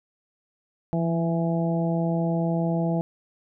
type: harmonic tone with a mistuned harmonic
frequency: 166.4 Hz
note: E3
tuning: 17 cents sharp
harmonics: 1 / 2 / 3 / 4 / 5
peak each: -23 / -30 / -33 / -30 / -36 dBFS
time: 0.93-3.01 s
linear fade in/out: 0 ms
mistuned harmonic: 1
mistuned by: +19 cents
effects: none